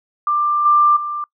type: tone with level steps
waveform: sine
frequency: 1186 Hz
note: D6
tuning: 17 cents sharp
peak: -14 / -9 / -21 dBFS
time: 0.27-1.24 s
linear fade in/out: 2 ms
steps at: 0.65 / 0.96 s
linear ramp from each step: 10 ms
effects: noise-tail reverb RT60 0.1 s tail -25 dB re dry